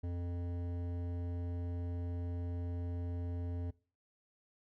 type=tone with hard clipping; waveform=sine; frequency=87.31 Hz; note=F2; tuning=in tune; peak=-38 dBFS; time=0.03-3.71 s; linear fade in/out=10 ms; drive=13 dB; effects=noise-tail reverb RT60 0.4 s tail -22 dB re dry